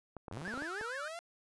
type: clicks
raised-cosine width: 1 ms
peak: -30 dBFS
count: 10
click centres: 0.167 / 0.282 / 0.313 / 0.372 / 0.416 / 0.478 / 0.539 / 0.576 / 0.622 / 0.812 s
type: linear sweep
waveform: sawtooth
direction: up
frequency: 87 to 698.5 Hz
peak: -38 dBFS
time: 0.32-1.19 s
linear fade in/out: 0 ms
type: tone with vibrato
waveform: triangle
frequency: 1518 Hz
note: F#6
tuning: 44 cents sharp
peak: -38 dBFS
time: 0.45-1.08 s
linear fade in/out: 0 ms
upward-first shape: triangle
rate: 6.5 Hz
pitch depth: 300 cents each way
effects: resampled to 24000 Hz